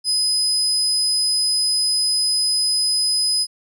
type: tone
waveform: 35% pulse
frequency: 5020 Hz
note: D#8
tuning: 15 cents sharp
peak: -14 dBFS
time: 0.04-3.47 s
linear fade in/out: 50 ms
effects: none